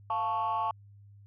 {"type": "chord", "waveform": "sine", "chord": "F augmented", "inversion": "none", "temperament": "equal", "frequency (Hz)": [698.5, 880, 1108.7], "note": ["F5", "A5", "C#6"], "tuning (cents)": [0, 0, 0], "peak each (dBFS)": [-34, -29, -30], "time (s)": [0.1, 0.71], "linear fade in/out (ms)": 2, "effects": ["tanh soft clip ceiling -23 dBFS", "added 101 Hz sine -51 dBFS peak until 1.26 s"]}